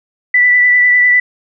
sine tone with vibrato, 1975.5 Hz, B6, in tune, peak -6 dBFS, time 0.34-1.2 s, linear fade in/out 5 ms, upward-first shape triangle, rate 10 Hz, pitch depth 19 cents each way, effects none

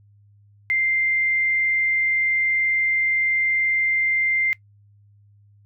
sine tone, 2093 Hz, C7, in tune, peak -18 dBFS, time 0.7-4.53 s, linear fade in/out 0 ms, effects noise-tail reverb RT60 0.1 s tail -20 dB re dry + added 102 Hz sine -51 dBFS peak until 5.65 s

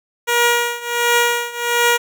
10% pulse tone with tremolo, 476.3 Hz, A#4, 37 cents sharp, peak -3 dBFS, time 0.27-1.98 s, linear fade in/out 20 ms, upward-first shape triangle, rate 1.4 Hz, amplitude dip 90%, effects none

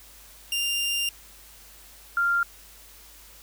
sawtooth / sine tone pair in turn, 2794 / 1392.2 Hz, F7 / F6, 0 / -6 cents, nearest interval octave, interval 1206 cents, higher first, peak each -21 / -20 dBFS, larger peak second, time 0.52-1.09 / 2.17-2.43 s, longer first, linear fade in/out 2 ms, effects added 50 Hz sine -54 dBFS peak until 3.42 s + white hiss -50 dBFS RMS until 3.42 s

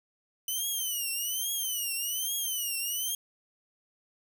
5% pulse tone with vibrato, 2997 Hz, F#7, 22 cents sharp, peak -22 dBFS, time 0.48-3.15 s, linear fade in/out 2 ms, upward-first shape triangle, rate 1.2 Hz, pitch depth 180 cents each way, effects 9-bit

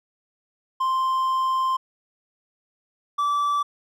triangle tone pair in turn, 1046.5 / 1159 Hz, C6 / D6, 0 / -23 cents, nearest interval major second, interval 177 cents, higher second, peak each -18 dBFS, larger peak neither, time 0.8-1.77 / 3.18-3.63 s, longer first, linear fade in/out 10 ms, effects none

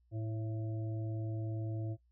harmonic tone with a mistuned harmonic, 109.8 Hz, A2, 3 cents flat, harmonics 1 / 3 / 5 / 6, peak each -36 / -44 / -52 / -52 dBFS, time 0.11-1.97 s, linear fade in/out 50 ms, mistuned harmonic 6, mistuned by +31 cents, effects noise-tail reverb RT60 0.1 s tail -17 dB re dry + added 60 Hz sine -67 dBFS peak until 2.11 s

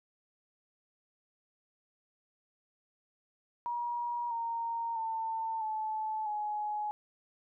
sine tone with pitch steps, 955 / 925.1 / 896.2 / 868.2 / 841 Hz, A#5 / A#5 / A5 / A5 / G#5, +42 / -13 / +32 / -23 / +22 cents, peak -32 dBFS, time 3.66-6.91 s, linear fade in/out 0 ms, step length 650 ms, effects none

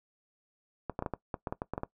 clicks, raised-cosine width 1 ms, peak -19 dBFS, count 12, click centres 0.897 / 0.991 / 1.024 / 1.062 / 1.137 / 1.342 / 1.472 / 1.525 / 1.619 / 1.736 / 1.779 / 1.834 s, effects noise-tail reverb RT60 0.1 s tail -19 dB re dry

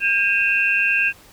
sine tone cluster, 1606 / 2516 / 2718 Hz, G6 / D#7 / F7, +41 / +19 / -48 cents, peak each -20 dBFS, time 0-1.13 s, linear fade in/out 50 ms, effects pink hiss -48 dBFS RMS until 1.32 s

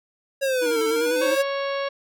square exponential two-way sweep, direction down then up, 554.4 to 440 to 554.4 Hz, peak -21 dBFS, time 0.41-1.43 s, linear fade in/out 20 ms, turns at 0.84 s
square tone with vibrato, 312.6 Hz, D#4, 8 cents sharp, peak -29 dBFS, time 0.61-1.36 s, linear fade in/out 20 ms, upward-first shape square, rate 10 Hz, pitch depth 57 cents each way
harmonic tone, 554.4 Hz, C#5, in tune, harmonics 1 / 2 / 3 / 4 / 5 / 6 / 7 / 8 / 10, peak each -25 / -31 / -35 / -37 / -39 / -41 / -42 / -43 / -45 dBFS, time 1.21-1.89 s, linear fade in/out 10 ms
effects none

